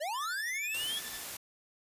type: linear sweep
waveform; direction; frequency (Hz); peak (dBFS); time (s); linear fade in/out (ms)
square; up; 554.4 to 3414; -34; 0-1; 20
type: tone with tremolo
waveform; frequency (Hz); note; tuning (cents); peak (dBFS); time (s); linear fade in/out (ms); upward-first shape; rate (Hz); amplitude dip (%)
20% pulse; 1760; A6; 0; -37; 0.13-1.24; 50; sine; 12; 75
type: noise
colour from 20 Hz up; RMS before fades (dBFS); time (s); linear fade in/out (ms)
white; -41; 0.74-1.37; 5
effects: resampled to 32000 Hz